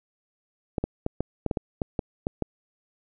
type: clicks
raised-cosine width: 2 ms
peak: -12 dBFS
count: 11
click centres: 0.782 / 0.84 / 1.064 / 1.206 / 1.463 / 1.512 / 1.572 / 1.818 / 1.992 / 2.269 / 2.423 s
effects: none